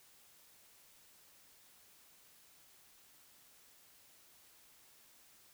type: silence
effects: white hiss -64 dBFS RMS until 5.53 s